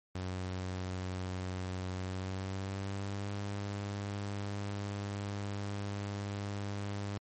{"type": "tone with pitch glide", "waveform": "sawtooth", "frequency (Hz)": [92.5, 100.87], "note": ["F#2", "G2"], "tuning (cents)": [0, 50], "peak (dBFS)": -32, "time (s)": [0.15, 7.18], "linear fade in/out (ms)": 5, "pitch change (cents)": 150, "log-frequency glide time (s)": [1.96, 3.29], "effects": ["MP3 32 kbps"]}